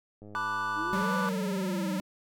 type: click train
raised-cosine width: 2 ms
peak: -35 dBFS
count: 85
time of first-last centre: 0.22-1.028 s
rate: 104 Hz
type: chord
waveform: triangle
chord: B minor seventh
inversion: third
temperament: equal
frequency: 880 / 987.8 / 1174.7 / 1480 Hz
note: A5 / B5 / D6 / F#6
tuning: 0 / 0 / 0 / 0 cents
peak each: -37 / -34 / -31 / -32 dBFS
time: 0.35-1.29 s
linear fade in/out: 0 ms
type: exponential two-way sweep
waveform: sine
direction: up then down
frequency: 292.7 to 511 to 292.7 Hz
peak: -36 dBFS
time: 0.75-2.01 s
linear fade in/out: 50 ms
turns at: 1.16 s
type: tone with vibrato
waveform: square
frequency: 189.5 Hz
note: F#3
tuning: 42 cents sharp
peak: -30 dBFS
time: 0.93-2 s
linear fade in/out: 0 ms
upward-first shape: triangle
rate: 20 Hz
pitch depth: 130 cents each way
effects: none